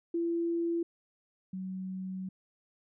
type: tone pair in turn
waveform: sine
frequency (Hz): 337.9 / 187.68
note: E4 / F#3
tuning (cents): +43 / +25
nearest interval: minor seventh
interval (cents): 1018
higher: first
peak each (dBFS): -28 / -35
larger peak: first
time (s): 0.14-0.83 / 1.53-2.29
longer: second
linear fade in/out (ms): 5
effects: none